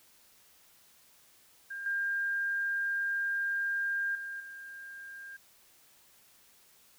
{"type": "tone with level steps", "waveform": "sine", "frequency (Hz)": 1602, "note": "G6", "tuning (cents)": 37, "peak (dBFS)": [-37, -29, -37, -43], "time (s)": [1.7, 5.37], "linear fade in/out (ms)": 10, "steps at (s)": [1.86, 4.15, 4.4], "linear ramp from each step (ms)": 2, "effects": ["white hiss -62 dBFS RMS until 6.98 s"]}